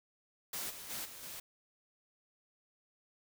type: noise with level steps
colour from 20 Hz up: white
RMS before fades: -40 / -48 / -41 / -50 / -46 dBFS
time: 0.53-1.4 s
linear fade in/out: 5 ms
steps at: 0.69 / 0.89 / 1.04 / 1.22 s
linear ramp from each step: 20 ms
effects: none